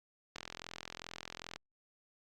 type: click train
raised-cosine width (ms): 0.2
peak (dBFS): -25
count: 52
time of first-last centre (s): 0.36-1.56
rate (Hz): 42.5
effects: Opus 48 kbps